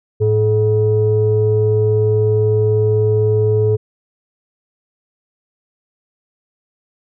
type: tone pair together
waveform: sine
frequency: 107.8 / 428.1 Hz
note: A2 / A4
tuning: -35 / -47 cents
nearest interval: 2 octaves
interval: 2388 cents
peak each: -13 dBFS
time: 0.2-3.77 s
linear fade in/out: 20 ms
effects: tanh soft clip ceiling -5 dBFS